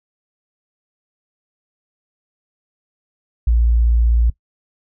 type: tone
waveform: sine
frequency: 57.9 Hz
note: A#1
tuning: 11 cents flat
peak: -11 dBFS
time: 3.47-4.3 s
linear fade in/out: 5 ms
effects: noise-tail reverb RT60 0.1 s tail -19 dB re dry